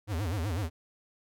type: tone with vibrato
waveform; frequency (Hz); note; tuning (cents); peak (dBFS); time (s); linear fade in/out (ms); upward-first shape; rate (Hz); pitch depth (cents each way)
square; 92.5; F#2; 0; -30; 0.07-0.7; 50; sine; 8; 270
effects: none